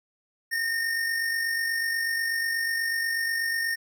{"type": "tone with amplitude modulation", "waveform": "square", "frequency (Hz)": 1831, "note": "A#6", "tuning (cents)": -32, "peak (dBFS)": -24, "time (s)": [0.51, 3.76], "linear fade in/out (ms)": 20, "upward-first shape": "sine", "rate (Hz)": 48.2, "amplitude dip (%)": 40, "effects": []}